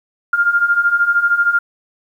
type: beating tone pair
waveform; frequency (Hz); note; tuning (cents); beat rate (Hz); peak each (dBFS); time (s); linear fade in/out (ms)
sine; 1395 / 1408; F6 / F6; -2 / +14; 13; -17 / -13; 0.33-1.59; 5
effects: 8-bit